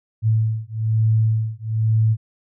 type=beating tone pair; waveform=sine; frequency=110 / 111.1 Hz; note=A2 / A2; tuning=0 / +17 cents; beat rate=1.1 Hz; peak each=-19 dBFS; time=0.22-2.17 s; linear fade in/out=50 ms; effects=none